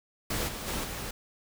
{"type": "noise with level steps", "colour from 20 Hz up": "pink", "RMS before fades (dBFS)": [-31, -38, -33, -37], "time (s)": [0.3, 1.11], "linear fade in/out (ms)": 5, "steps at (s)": [0.47, 0.66, 0.83], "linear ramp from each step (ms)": 20, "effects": []}